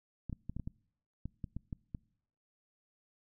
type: clicks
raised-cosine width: 5 ms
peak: -27 dBFS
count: 11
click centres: 0.297 / 0.328 / 0.496 / 0.566 / 0.597 / 0.675 / 1.256 / 1.442 / 1.566 / 1.728 / 1.948 s
effects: noise-tail reverb RT60 0.7 s tail -25 dB re dry